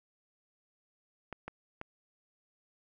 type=clicks; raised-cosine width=0.5 ms; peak=-25 dBFS; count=3; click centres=1.327 / 1.48 / 1.814 s; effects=none